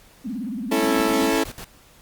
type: tone with vibrato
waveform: sine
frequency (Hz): 233.1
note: A#3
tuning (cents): 0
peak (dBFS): -26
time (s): 0.24-1.31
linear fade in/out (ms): 20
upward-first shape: sine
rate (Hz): 18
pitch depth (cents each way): 260
type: chord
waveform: sawtooth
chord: A major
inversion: first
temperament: equal with one note detuned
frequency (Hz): 274.3 / 329.6 / 440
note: C#4 / E4 / A4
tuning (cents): -18 / 0 / 0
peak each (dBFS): -19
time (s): 0.71-1.44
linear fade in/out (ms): 10
type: noise with tremolo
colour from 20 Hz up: pink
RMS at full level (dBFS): -36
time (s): 0.82-1.65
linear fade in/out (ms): 5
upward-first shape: square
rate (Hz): 7.9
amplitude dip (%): 80
effects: pink hiss -52 dBFS RMS until 2.01 s + Opus 48 kbps